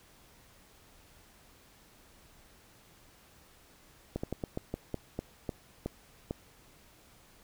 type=slowing click train; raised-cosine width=2 ms; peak=-20 dBFS; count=11; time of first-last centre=4.16-6.309 s; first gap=75 ms; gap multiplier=1.22; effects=pink hiss -60 dBFS RMS until 7.43 s